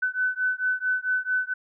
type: beating tone pair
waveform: sine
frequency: 1505 / 1509.5 Hz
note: F#6 / F#6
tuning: +29 / +34 cents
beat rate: 4.5 Hz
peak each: -26 dBFS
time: 0.02-1.54 s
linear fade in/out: 10 ms
effects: none